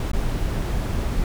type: noise with dropouts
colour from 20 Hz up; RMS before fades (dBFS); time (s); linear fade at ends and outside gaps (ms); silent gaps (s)
brown; -23; 0-1.24; 2; 0.116-0.133
effects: none